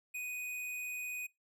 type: tone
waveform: square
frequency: 2489 Hz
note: D#7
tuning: in tune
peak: -39 dBFS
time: 0.14-1.27 s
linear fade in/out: 10 ms
effects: noise-tail reverb RT60 0.2 s tail -23 dB re dry